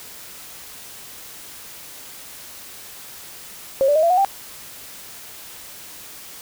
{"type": "tone with pitch steps", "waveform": "sine", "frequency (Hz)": [540, 582.1, 627.5, 676.4, 729.2, 786.1], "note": ["C#5", "D5", "D#5", "E5", "F#5", "G5"], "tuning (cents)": [-45, -15, 15, 44, -25, 5], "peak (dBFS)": -13, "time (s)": [3.81, 4.248], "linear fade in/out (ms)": 0, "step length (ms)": 73, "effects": ["white hiss -39 dBFS RMS until 6.41 s"]}